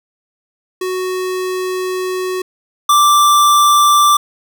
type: tone pair in turn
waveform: square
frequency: 370 / 1174.7 Hz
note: F#4 / D6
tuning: 0 / 0 cents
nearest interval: octave + minor sixth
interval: 2000 cents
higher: second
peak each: -18 / -8 dBFS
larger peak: second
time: 0.81-2.42 / 2.89-4.17 s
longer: first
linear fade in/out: 5 ms
effects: none